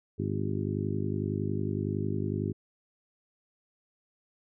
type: harmonic tone with a mistuned harmonic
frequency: 50.9 Hz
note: G#1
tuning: 34 cents flat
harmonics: 2 / 3 / 4 / 5 / 6 / 7 / 8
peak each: -33 / -35 / -36 / -37 / -38 / -38 / -39 dBFS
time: 0.18-2.53 s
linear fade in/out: 20 ms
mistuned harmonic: 8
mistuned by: -36 cents
effects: none